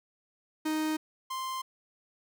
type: tone pair in turn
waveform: 45% pulse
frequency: 311.1 / 1046.4 Hz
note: D#4 / C6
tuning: 0 / 0 cents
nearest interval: octave + major sixth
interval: 2100 cents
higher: second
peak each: -28 / -33 dBFS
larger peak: first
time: 0.65-0.97 / 1.3-1.62 s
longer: neither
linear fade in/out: 10 ms
effects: none